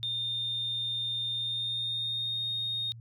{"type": "tone with pitch glide", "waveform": "sine", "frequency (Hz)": [3630, 3702], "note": ["A#7", "A#7"], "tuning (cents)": [-47, -13], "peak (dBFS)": -29, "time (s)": [0.03, 2.92], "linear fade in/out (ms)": 0, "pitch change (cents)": 34, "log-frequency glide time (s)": [1.32, 2.49], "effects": ["tanh soft clip ceiling -25 dBFS", "added 115 Hz sine -44 dBFS peak until 3 s"]}